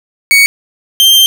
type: tone pair in turn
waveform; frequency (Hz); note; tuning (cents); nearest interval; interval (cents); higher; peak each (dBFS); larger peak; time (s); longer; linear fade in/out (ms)
40% pulse; 2235 / 3153; C#7 / G7; +14 / +9; tritone; 595; second; -3; neither; 0.31-0.46 / 1-1.26; second; 0
effects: none